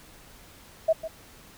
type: tone with echo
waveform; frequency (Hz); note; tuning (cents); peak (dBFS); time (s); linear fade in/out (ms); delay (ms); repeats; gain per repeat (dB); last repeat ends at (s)
sine; 644; E5; -41; -17; 0.88-0.93; 10; 150; 1; -13; 1.08
effects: pink hiss -51 dBFS RMS until 1.57 s